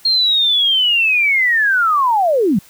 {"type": "linear sweep", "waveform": "sine", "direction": "down", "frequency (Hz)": [4245, 164.9], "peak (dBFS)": -11, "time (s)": [0.05, 2.59], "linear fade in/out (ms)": 5, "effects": ["white hiss -46 dBFS RMS until 2.69 s"]}